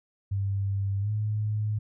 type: tone with pitch glide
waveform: sine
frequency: 98.7 to 106.4 Hz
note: G2 to G#2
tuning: +12 to +42 cents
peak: -25 dBFS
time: 0.31-1.79 s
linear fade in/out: 10 ms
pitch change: +130 cents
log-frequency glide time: 1-1.1 s
effects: none